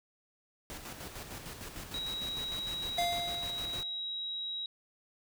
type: noise with tremolo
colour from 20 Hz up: pink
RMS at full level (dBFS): -43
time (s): 0.7-3.83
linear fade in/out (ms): 0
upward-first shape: square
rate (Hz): 6.6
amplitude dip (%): 45
type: tone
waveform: sine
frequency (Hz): 3842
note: B7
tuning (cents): -48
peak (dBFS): -35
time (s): 1.94-4.66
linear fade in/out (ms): 2
type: tone with exponential decay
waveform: square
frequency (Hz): 697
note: F5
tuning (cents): -4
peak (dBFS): -28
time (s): 2.98-4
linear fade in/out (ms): 5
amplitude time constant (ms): 220
effects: none